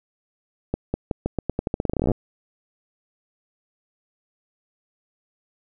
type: accelerating click train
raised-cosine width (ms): 2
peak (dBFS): -9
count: 23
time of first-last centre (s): 0.74-2.117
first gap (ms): 200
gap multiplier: 0.86
effects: none